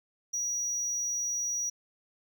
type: tone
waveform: triangle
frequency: 5790 Hz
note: F#8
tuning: 38 cents flat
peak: -28 dBFS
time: 0.33-1.7 s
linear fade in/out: 10 ms
effects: none